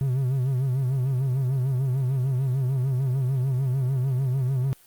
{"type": "tone with vibrato", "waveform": "triangle", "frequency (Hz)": 130.81, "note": "C3", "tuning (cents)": 0, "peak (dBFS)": -19, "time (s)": [0.01, 4.73], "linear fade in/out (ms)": 0, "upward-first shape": "sine", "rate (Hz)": 6.7, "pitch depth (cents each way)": 95, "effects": ["white hiss -55 dBFS RMS until 4.86 s", "Opus 32 kbps"]}